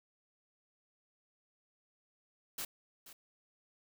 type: noise with echo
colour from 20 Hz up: white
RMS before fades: -40 dBFS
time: 2.58-2.65 s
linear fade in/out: 5 ms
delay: 480 ms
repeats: 1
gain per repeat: -14 dB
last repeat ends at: 3.13 s
effects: none